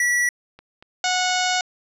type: tone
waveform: square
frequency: 1945 Hz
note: B6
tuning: 27 cents flat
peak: -18 dBFS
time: 0-0.29 s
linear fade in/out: 2 ms
type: click train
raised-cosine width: 0.3 ms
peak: -28 dBFS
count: 5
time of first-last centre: 0.59-1.531 s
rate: 4.25 Hz
type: harmonic tone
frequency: 733 Hz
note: F#5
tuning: 16 cents flat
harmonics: 1 / 2 / 3 / 4 / 5 / 6 / 7 / 8 / 9 / 10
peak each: -23 / -26 / -28 / -29 / -30 / -31 / -31 / -32 / -33 / -33 dBFS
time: 1.04-1.61 s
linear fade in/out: 2 ms
effects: low-pass 12000 Hz 12 dB/octave